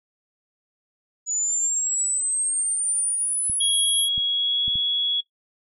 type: exponential sweep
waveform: sine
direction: up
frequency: 6860 to 11240 Hz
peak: -21 dBFS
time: 1.26-4.09 s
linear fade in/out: 50 ms
type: clicks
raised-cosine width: 5 ms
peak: -25 dBFS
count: 4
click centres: 3.498 / 4.179 / 4.68 / 4.756 s
type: tone with pitch glide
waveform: sine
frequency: 3317 to 3356 Hz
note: G#7 to G#7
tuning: -3 to +17 cents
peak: -20 dBFS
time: 3.6-5.21 s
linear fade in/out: 10 ms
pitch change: +20 cents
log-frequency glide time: 4.2-4.71 s
effects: noise-tail reverb RT60 0.1 s tail -18 dB re dry